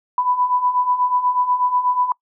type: beating tone pair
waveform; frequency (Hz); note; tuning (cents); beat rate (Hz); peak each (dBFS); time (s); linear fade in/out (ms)
sine; 987.8 / 996; B5 / B5; 0 / +14; 8.2; -22 / -17; 0.18-2.12; 2
effects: noise-tail reverb RT60 0.1 s tail -25 dB re dry